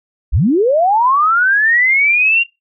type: linear sweep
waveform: sine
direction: up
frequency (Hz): 36 to 2794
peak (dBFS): -9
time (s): 0.32-2.44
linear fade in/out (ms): 20
effects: noise-tail reverb RT60 0.2 s tail -21 dB re dry